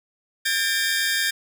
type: tone cluster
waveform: sawtooth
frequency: 1608 / 1794 / 2338 / 3675 / 4914 Hz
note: G6 / A6 / D7 / A#7 / D#8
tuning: +44 / +33 / -8 / -25 / -22 cents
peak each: -21 / -22 / -28 / -26 / -28 dBFS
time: 0.45-1.31 s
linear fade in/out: 10 ms
effects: none